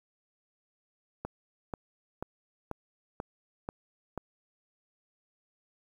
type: click train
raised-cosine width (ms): 1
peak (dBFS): -21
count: 7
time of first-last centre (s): 1.25-4.177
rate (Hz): 2.05
effects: 9-bit